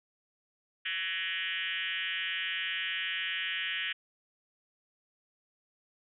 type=tone with frequency modulation; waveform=sine; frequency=2400 Hz; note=D7; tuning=37 cents sharp; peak=-31 dBFS; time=0.85-3.93 s; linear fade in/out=10 ms; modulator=179 Hz; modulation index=4.5; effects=none